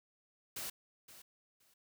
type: noise with echo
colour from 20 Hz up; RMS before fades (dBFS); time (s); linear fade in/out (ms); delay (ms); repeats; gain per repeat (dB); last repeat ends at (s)
white; -42; 0.56-0.7; 5; 520; 2; -14; 1.74
effects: none